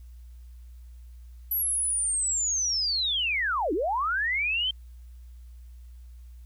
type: linear two-way sweep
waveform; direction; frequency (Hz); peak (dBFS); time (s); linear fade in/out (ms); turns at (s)
sine; down then up; 11840 to 282.5 to 3162; -24; 1.51-4.71; 5; 3.73
effects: added 60 Hz sine -43 dBFS peak until 6.45 s + white hiss -68 dBFS RMS until 6.45 s